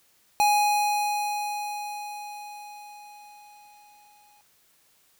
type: tone with exponential decay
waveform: square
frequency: 830.6 Hz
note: G#5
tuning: in tune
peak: -18 dBFS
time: 0.4-4.41 s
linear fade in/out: 0 ms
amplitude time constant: 870 ms
effects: white hiss -63 dBFS RMS until 5.19 s